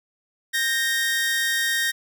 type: tone pair together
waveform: sawtooth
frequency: 1584.4 / 1857 Hz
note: G6 / A#6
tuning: +18 / -7 cents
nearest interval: minor third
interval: 275 cents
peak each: -25 / -18 dBFS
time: 0.53-1.92 s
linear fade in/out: 20 ms
effects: none